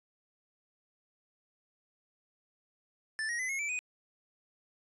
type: tone with pitch steps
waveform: square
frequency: 1760 / 1886.3 / 2022 / 2167 / 2322 / 2489 Hz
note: A6 / A#6 / B6 / C#7 / D7 / D#7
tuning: 0 / +20 / +40 / -40 / -20 / 0 cents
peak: -33 dBFS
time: 3.19-3.79 s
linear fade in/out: 0 ms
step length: 100 ms
effects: resampled to 24000 Hz